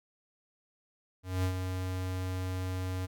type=tone with ADSR envelope; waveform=square; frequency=92.5 Hz; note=F#2; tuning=in tune; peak=-27 dBFS; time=1.23-3.07 s; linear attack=210 ms; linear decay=84 ms; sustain=-6 dB; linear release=23 ms; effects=none